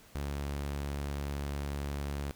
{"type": "tone", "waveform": "sawtooth", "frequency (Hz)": 71.1, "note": "C#2", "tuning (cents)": 45, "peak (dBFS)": -30, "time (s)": [0.15, 2.31], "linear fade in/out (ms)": 0, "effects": ["pink hiss -58 dBFS RMS until 2.35 s"]}